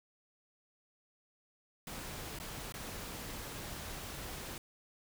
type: noise with dropouts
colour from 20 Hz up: pink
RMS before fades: -44 dBFS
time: 1.87-4.58 s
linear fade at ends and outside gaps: 2 ms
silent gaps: 2.388-2.399 / 2.723-2.74 s
effects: none